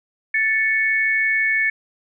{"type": "tone pair together", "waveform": "sine", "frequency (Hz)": [1759.6, 2217], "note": ["A6", "C#7"], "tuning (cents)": [0, 0], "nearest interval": "major third", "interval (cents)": 400, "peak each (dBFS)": -19, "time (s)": [0.34, 1.7], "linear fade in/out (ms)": 5, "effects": []}